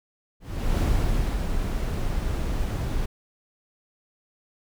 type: noise with ADSR envelope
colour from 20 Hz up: brown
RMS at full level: -21 dBFS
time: 0.4-3.06 s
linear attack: 390 ms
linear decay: 630 ms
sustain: -5 dB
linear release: 8 ms
effects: none